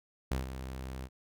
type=tone with ADSR envelope; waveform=sawtooth; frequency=65.1 Hz; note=C2; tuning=8 cents flat; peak=-25 dBFS; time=0.31-1.09 s; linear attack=7 ms; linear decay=140 ms; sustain=-10 dB; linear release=49 ms; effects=none